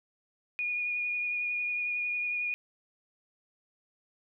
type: tone with vibrato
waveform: sine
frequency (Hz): 2446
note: D#7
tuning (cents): -30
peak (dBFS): -29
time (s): 0.59-2.54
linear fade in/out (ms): 0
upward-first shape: sine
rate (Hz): 11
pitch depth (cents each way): 14
effects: none